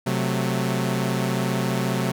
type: chord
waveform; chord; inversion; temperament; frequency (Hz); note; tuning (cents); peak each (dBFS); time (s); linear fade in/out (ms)
sawtooth; F# diminished; second; equal; 130.81 / 185 / 220; C3 / F#3 / A3; 0 / 0 / 0; -21 / -22 / -24; 0.06-2.12; 10
effects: none